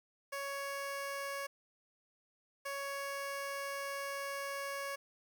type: tone bursts at uneven times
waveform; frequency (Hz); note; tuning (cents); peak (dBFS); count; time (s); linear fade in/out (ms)
15% pulse; 557; C#5; +8; -32; 2; 0.32-1.47 / 2.65-4.96; 10
effects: 11-bit